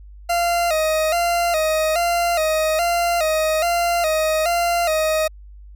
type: tone with vibrato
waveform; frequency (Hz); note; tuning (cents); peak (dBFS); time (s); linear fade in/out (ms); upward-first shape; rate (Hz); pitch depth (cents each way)
40% pulse; 658; E5; -3; -16; 0.29-5.28; 10; square; 1.2; 84
effects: added 50 Hz sine -38 dBFS peak until 5.75 s